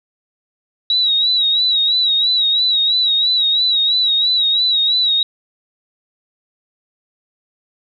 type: tone with vibrato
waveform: sine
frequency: 3858 Hz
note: B7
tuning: 41 cents flat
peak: -12 dBFS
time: 0.9-5.23 s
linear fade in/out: 2 ms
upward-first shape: sine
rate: 3 Hz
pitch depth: 66 cents each way
effects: none